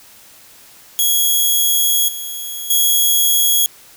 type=tone with level steps; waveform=5% pulse; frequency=3322 Hz; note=G#7; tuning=in tune; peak=-4 / -16 / -3 dBFS; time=0.99-3.66 s; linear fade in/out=0 ms; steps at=2.08 / 2.7 s; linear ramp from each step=5 ms; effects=white hiss -44 dBFS RMS until 3.96 s